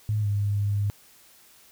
sine tone with pitch glide, 106.4 to 101.89 Hz, G#2 to G#2, +42 to -33 cents, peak -22 dBFS, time 0.09-0.9 s, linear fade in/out 0 ms, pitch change -75 cents, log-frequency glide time 0.21-0.27 s, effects white hiss -55 dBFS RMS until 1.71 s

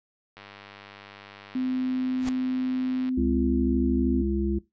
click train, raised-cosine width 0.3 ms, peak -28 dBFS, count 273, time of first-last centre 0.37-3.09 s, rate 100 Hz
sine tone, 256.5 Hz, C4, 34 cents flat, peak -24 dBFS, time 1.55-4.22 s, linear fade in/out 5 ms
pink noise with exponential growth, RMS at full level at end -31 dBFS, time 2.16-2.29 s, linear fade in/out 2 ms, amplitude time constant 27 ms
harmonic tone, 67.9 Hz, C#2, 35 cents flat, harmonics 1 / 3 / 5, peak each -28 / -28 / -28 dBFS, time 3.17-4.59 s, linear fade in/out 10 ms
effects noise-tail reverb RT60 0.2 s tail -19 dB re dry + resampled to 16000 Hz

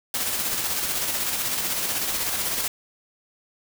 white noise with tremolo, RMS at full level -25 dBFS, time 0.14-2.68 s, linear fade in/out 2 ms, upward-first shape square, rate 16 Hz, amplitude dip 30%, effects none

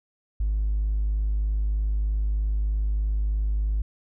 sine tone with hard clipping, 51.6 Hz, G#1, 10 cents flat, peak -22 dBFS, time 0.4-3.82 s, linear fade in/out 5 ms, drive 1 dB, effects none

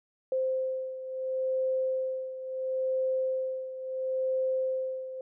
sine beating tone pair, 521 / 521.73 Hz, C5 / C5, -7 / -5 cents, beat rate 0.73 Hz, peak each -29 / -34 dBFS, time 0.32-5.21 s, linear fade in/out 2 ms, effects none

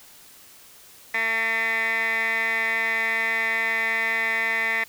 15% pulse tone with band-pass filter, 225.3 Hz, A3, 41 cents sharp, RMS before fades -24 dBFS, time 1.14-4.84 s, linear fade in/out 5 ms, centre 1900 Hz, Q 8, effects white hiss -49 dBFS RMS until 4.88 s

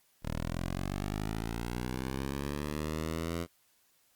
10% pulse linear sweep, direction up, 37.8 to 85.8 Hz, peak -25 dBFS, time 0.22-3.47 s, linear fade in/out 50 ms, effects white hiss -69 dBFS RMS until 4.15 s + Opus 48 kbps

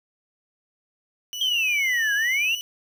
30% pulse tone, 2960 Hz, F#7, in tune, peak -27 dBFS, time 1.33-2.61 s, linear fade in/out 0 ms
sine exponential two-way sweep, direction down then up, 3232 to 1614 to 2862 Hz, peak -20 dBFS, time 1.41-2.55 s, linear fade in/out 2 ms, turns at 2.14 s
effects none

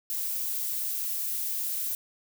violet noise, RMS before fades -31 dBFS, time 0.1-1.95 s, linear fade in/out 0 ms, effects none

